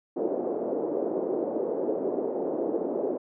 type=band-pass noise; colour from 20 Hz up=pink; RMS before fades=-29 dBFS; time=0.16-3.18 s; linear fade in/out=10 ms; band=320 to 550 Hz; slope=24 dB/octave; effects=none